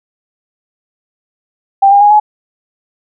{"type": "tone with pitch steps", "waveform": "sine", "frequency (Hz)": [788, 806.4, 825.3, 844.6], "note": ["G5", "G5", "G#5", "G#5"], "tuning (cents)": [9, 49, -11, 29], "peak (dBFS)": -3, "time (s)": [1.82, 2.2], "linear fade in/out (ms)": 10, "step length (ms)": 95, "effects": []}